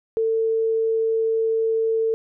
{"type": "tone", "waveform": "sine", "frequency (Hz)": 448, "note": "A4", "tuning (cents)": 31, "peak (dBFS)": -18, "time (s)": [0.17, 2.14], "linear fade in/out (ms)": 0, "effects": []}